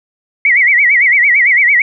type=tone with vibrato; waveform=sine; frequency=2093 Hz; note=C7; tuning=in tune; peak=-6 dBFS; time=0.45-1.82 s; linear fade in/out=2 ms; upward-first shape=sine; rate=8.9 Hz; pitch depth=170 cents each way; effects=none